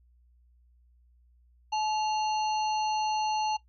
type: harmonic tone with a mistuned harmonic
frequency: 860 Hz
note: A5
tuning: 40 cents flat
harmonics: 1 / 3 / 5 / 7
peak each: -27 / -36 / -40 / -44 dBFS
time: 1.72-3.57 s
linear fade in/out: 10 ms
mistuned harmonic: 3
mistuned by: +130 cents
effects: noise-tail reverb RT60 0.1 s tail -17 dB re dry + added 60 Hz sine -59 dBFS peak until 3.68 s